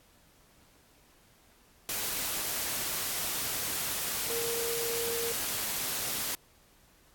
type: tone in noise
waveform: sine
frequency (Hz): 466.2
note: A#4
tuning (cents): 0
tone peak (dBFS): -33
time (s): 4.3-5.32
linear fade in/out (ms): 0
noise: white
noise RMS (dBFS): -33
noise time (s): 1.89-6.35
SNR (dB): -3
effects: pink hiss -62 dBFS RMS until 7.14 s + AAC 64 kbps